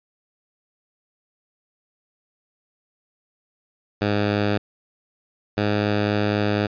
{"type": "tone pair in turn", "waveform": "10% pulse", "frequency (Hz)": [103.2, 103.92], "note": ["G#2", "G#2"], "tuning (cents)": [-10, 2], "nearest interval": "unison", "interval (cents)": 12, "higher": "second", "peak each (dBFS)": -11, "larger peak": "neither", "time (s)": [[4.01, 4.58], [5.57, 6.67]], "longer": "second", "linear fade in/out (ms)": 10, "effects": ["resampled to 11025 Hz"]}